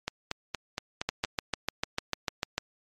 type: two click trains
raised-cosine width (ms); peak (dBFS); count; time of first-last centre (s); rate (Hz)
0.2; -13 / -10; 6 / 11; 0.08-1.248 / 1.09-2.58; 4.28 / 6.71
effects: MP3 64 kbps